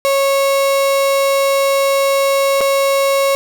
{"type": "tone with dropouts", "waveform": "35% pulse", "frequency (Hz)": 550, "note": "C#5", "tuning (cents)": -14, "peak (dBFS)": -10, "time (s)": [0.05, 3.35], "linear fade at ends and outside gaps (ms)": 0, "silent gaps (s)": [2.607, 2.612], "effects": []}